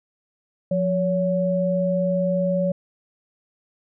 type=tone pair together; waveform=sine; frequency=177.7 / 562.9 Hz; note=F3 / C#5; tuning=+30 / +26 cents; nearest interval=octave + minor sixth; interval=1996 cents; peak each=-22 / -21 dBFS; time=0.71-2.72 s; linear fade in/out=5 ms; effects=none